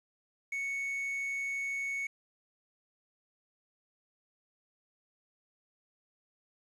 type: tone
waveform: triangle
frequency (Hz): 2217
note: C#7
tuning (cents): 0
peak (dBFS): -31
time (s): 0.52-2.07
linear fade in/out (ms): 5
effects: resampled to 24000 Hz + 10-bit